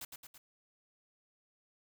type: noise with echo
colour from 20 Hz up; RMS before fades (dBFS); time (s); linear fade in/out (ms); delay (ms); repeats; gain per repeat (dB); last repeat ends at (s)
white; -44; 0.01-0.05; 5; 110; 3; -4; 0.38
effects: none